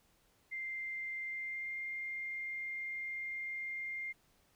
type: tone with pitch glide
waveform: sine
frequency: 2093 to 2111 Hz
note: C7 to C7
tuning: 0 to +15 cents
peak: -38 dBFS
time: 0.51-4.13 s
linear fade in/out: 20 ms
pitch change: +15 cents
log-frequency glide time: 1.25-1.77 s
effects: pink hiss -71 dBFS RMS until 4.55 s